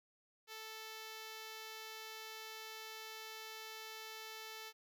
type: tone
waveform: 5% pulse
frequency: 440 Hz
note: A4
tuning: in tune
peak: -36 dBFS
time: 0.47-4.73 s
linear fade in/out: 50 ms
effects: none